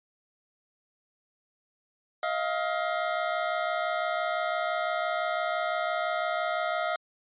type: tone pair together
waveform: 25% pulse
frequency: 634.1 / 700 Hz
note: D#5 / F5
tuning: +33 / +4 cents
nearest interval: major second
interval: 171 cents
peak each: -26 dBFS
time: 2.23-6.96 s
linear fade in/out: 2 ms
effects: resampled to 8000 Hz